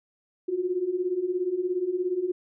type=beating tone pair; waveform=sine; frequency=350 / 367 Hz; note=F4 / F#4; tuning=+4 / -14 cents; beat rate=17 Hz; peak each=-30 / -26 dBFS; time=0.48-2.32 s; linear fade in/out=10 ms; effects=none